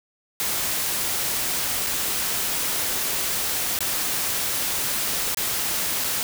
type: noise with dropouts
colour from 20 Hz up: white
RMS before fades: -25 dBFS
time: 0.4-6.23 s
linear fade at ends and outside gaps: 0 ms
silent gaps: 1.865-1.869 / 3.789-3.806 / 5.346-5.372 / 6.039-6.043 s
effects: none